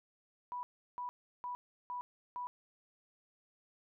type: tone bursts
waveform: sine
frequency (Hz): 983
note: B5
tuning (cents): -8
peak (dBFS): -38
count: 5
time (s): 0.52-2.47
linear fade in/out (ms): 0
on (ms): 110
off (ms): 350
effects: none